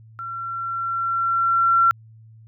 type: tone with level ramp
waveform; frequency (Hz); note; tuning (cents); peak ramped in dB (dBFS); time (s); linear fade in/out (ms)
sine; 1360; F6; -46; -29 to -12; 0.19-1.91; 0
effects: added 111 Hz sine -44 dBFS peak until 2.47 s